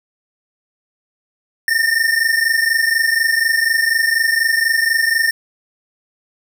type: tone pair together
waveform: square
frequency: 1800 / 1824.1 Hz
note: A6 / A#6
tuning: +39 / -38 cents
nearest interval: unison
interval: 23 cents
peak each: -17 dBFS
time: 1.68-5.31 s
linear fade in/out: 2 ms
effects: none